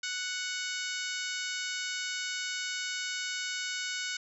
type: harmonic tone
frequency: 740 Hz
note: F#5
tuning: in tune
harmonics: 2 / 3 / 4 / 5 / 6 / 7 / 8 / 9 / 10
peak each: -38 / -40 / -41 / -42 / -43 / -43 / -44 / -45 / -45 dBFS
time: 0.03-4.17 s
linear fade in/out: 5 ms
effects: none